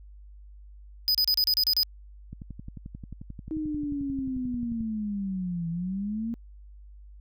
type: tone bursts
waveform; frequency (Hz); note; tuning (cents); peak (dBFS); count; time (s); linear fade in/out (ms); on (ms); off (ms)
square; 4988; D#8; +3; -21; 8; 1.08-1.832; 0; 66; 32
type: click train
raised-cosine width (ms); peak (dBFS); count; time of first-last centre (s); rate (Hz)
5; -27; 29; 2.33-4.808; 11.3
type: linear two-way sweep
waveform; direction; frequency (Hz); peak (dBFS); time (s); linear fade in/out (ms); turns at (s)
sine; down then up; 315.6 to 164.81 to 234.6; -28; 3.51-6.34; 0; 5.69
effects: added 50 Hz sine -45 dBFS peak until 7.2 s